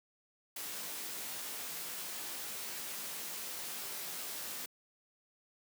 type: noise with comb filter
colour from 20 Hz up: white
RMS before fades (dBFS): -42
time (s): 0.56-4.66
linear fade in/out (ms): 5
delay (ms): 18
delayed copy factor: +0.55
effects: high-pass 150 Hz 12 dB/octave